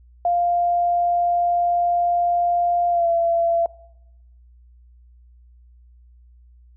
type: tone with pitch glide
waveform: sine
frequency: 698.5 to 676.7 Hz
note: F5 to E5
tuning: 0 to +45 cents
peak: -16 dBFS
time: 0.25-3.66 s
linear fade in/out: 2 ms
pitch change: -55 cents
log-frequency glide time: 2.9-3.08 s
effects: noise-tail reverb RT60 0.9 s tail -21 dB re dry + added 60 Hz sine -47 dBFS peak until 6.76 s